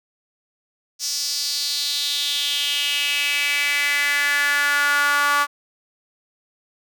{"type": "tone with high-pass filter sweep", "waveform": "sawtooth", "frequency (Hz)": 287.8, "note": "D4", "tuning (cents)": -35, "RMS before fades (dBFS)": -21, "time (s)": [0.99, 5.47], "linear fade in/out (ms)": 50, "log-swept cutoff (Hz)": [5500, 1200], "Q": 4.4, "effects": []}